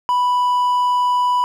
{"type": "tone", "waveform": "triangle", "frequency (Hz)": 987.8, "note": "B5", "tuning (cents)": 0, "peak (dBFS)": -12, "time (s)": [0.09, 1.44], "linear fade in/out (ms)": 0, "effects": []}